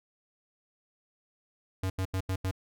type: tone bursts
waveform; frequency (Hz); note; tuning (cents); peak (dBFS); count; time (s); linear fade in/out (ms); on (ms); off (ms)
square; 94.2; F#2; +32; -29; 5; 1.83-2.512; 5; 70; 83
effects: none